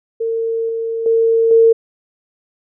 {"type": "tone with level steps", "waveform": "sine", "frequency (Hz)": 454.7, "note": "A#4", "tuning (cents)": -43, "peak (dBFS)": [-16, -18, -10, -6], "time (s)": [0.2, 1.73], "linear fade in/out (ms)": 10, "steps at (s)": [0.69, 1.06, 1.51], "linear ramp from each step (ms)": 2, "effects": []}